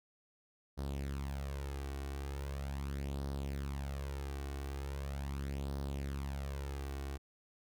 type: tone with flanger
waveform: sawtooth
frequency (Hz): 69.3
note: C#2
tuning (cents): 0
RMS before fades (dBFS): -40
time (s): 0.77-7.18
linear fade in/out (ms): 20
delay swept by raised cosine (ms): 0.2 to 2.7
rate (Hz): 0.4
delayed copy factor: +0.6
effects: none